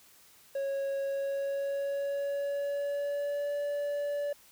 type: tone with pitch glide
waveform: triangle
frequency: 550 to 577.3 Hz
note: C#5 to D5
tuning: -14 to -30 cents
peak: -28 dBFS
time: 0.55-4.33 s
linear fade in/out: 5 ms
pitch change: +84 cents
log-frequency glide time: 1.02-3.54 s
effects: white hiss -59 dBFS RMS until 4.51 s